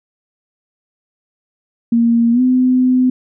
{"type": "tone with pitch glide", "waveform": "sine", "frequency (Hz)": [233.1, 254.2], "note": ["A#3", "C4"], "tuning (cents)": [0, -50], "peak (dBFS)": -9, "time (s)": [1.92, 3.1], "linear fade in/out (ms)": 5, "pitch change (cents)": 150, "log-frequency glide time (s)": [2.32, 2.41], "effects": []}